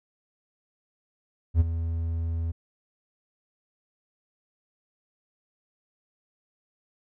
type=tone with ADSR envelope; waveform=triangle; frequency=82.7 Hz; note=E2; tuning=6 cents sharp; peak=-12 dBFS; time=1.54-2.52 s; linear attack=63 ms; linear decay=24 ms; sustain=-12 dB; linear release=13 ms; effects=none